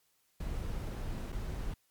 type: noise with dropouts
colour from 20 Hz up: brown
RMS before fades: -37 dBFS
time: 0.4-1.74 s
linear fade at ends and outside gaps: 5 ms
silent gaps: 1.321-1.326 s
effects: white hiss -73 dBFS RMS until 1.9 s + MP3 96 kbps